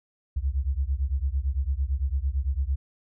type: beating tone pair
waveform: sine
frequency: 64 / 72.9 Hz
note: C2 / D2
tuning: -38 / -12 cents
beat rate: 8.9 Hz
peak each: -26 / -27 dBFS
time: 0.36-2.76 s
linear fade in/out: 10 ms
effects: none